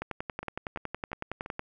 two click trains, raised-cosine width 0.5 ms, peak -18 / -24 dBFS, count 18 / 4, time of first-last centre 0.02-1.594 / 0.43-1.461 s, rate 10.8 / 2.91 Hz, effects none

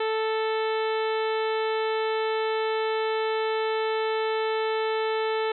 harmonic tone, 440 Hz, A4, in tune, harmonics 1 / 2 / 3 / 4 / 5 / 6 / 7 / 8 / 9, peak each -25 / -31 / -35 / -37 / -39 / -41 / -42 / -43 / -44 dBFS, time 0-5.52 s, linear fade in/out 5 ms, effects none

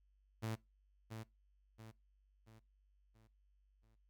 sawtooth tone with echo, 111.1 Hz, A2, 17 cents sharp, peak -35 dBFS, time 0.42-0.56 s, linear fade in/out 20 ms, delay 680 ms, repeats 5, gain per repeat -7 dB, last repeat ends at 3.96 s, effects noise-tail reverb RT60 0.2 s tail -21 dB re dry + added 49 Hz sine -70 dBFS peak until 4.09 s

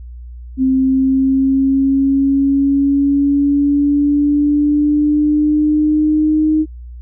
sine exponential sweep, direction up, 261.6 to 311.1 Hz, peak -10 dBFS, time 0.57-6.66 s, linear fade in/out 50 ms, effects added 60 Hz sine -29 dBFS peak until 7.01 s

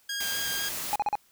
15% pulse tone with vibrato, 1619 Hz, G#6, 45 cents flat, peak -24 dBFS, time 0.09-0.69 s, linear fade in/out 5 ms, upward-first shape square, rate 4 Hz, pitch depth 11 cents each way
white noise, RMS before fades -34 dBFS, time 0.2-0.96 s, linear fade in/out 5 ms
triangle tone bursts, 830.6 Hz, G#5, in tune, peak -21 dBFS, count 4, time 0.93-1.154 s, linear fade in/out 0 ms, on 26 ms, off 40 ms
effects white hiss -63 dBFS RMS until 1.31 s

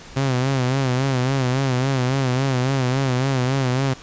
sawtooth tone with vibrato, 130.81 Hz, C3, in tune, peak -14 dBFS, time 0.16-3.94 s, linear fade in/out 10 ms, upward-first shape sine, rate 3.6 Hz, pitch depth 87 cents each way, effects pink hiss -41 dBFS RMS until 4.02 s + resampled to 16000 Hz

